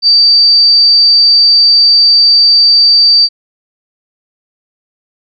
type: tone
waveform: sine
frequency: 4638 Hz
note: D8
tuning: 22 cents flat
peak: -3 dBFS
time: 0.02-3.29 s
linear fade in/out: 50 ms
effects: none